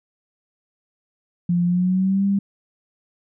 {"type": "tone with pitch glide", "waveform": "sine", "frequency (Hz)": [174.61, 198.27], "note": ["F3", "G3"], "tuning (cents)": [0, 20], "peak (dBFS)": -16, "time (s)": [1.49, 2.39], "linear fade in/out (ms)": 5, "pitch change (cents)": 220, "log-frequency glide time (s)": [1.65, 2.25], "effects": []}